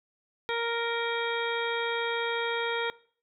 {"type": "harmonic tone", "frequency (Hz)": 466.2, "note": "A#4", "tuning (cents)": 0, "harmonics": [1, 2, 3, 4, 5, 7, 8], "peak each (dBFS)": [-31, -34, -36, -37, -38, -39, -40], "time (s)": [0.49, 2.9], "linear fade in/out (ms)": 0, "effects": ["noise-tail reverb RT60 0.5 s tail -21 dB re dry"]}